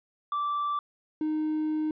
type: tone pair in turn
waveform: triangle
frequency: 1167 / 309.1 Hz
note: D6 / D#4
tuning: -11 / -11 cents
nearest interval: octave + major seventh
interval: 2300 cents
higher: first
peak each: -24 / -23 dBFS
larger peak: second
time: 0.32-0.79 / 1.21-1.91 s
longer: second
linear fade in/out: 2 ms
effects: tanh soft clip ceiling -20 dBFS + resampled to 11025 Hz